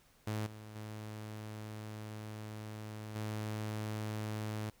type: tone with level steps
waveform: sawtooth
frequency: 107.4 Hz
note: A2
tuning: 41 cents flat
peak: -31 / -44 / -39 / -33 dBFS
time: 0.27-4.7 s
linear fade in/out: 5 ms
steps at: 0.46 / 0.75 / 3.15 s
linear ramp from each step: 10 ms
effects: pink hiss -67 dBFS RMS until 4.8 s